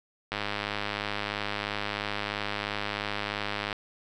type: click train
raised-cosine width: 0.3 ms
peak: -14 dBFS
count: 352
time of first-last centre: 0.32-3.728 s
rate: 103 Hz
effects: none